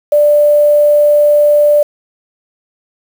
sine tone with quantisation, 590 Hz, D5, 8 cents sharp, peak -5 dBFS, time 0.12-1.83 s, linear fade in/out 5 ms, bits 5, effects none

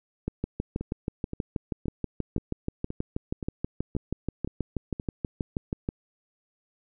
two click trains, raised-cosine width 3 ms, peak -15 / -20 dBFS, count 36 / 9, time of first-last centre 0.28-5.889 / 0.81-4.998 s, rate 6.24 / 1.91 Hz, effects none

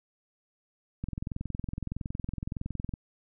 click train, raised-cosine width 5 ms, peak -21 dBFS, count 42, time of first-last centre 1.04-2.938 s, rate 21.6 Hz, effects none

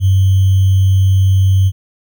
sine tone with sample-and-hold, 95.4 Hz, G2, 47 cents flat, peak -7 dBFS, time 0-1.72 s, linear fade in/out 50 ms, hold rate 3150 Hz, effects none

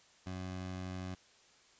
20% pulse tone, 92.4 Hz, F#2, 2 cents flat, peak -35 dBFS, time 0.26-1.15 s, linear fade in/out 10 ms, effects white hiss -64 dBFS RMS until 1.79 s + resampled to 16000 Hz

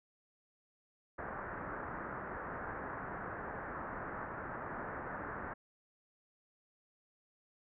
white low-pass noise, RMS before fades -43 dBFS, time 1.18-5.54 s, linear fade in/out 10 ms, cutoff 1700 Hz, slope 48 dB/octave, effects none

